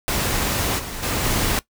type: noise with level steps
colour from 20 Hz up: pink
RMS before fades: -22 / -31 / -23 / -21 dBFS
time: 0.08-1.59 s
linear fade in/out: 0 ms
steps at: 0.78 / 1.02 / 1.23 s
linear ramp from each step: 20 ms
effects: noise-tail reverb RT60 0.1 s tail -18 dB re dry